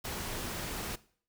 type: noise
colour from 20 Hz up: pink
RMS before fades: -38 dBFS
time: 0.04-0.96 s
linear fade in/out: 10 ms
effects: noise-tail reverb RT60 0.5 s tail -19 dB re dry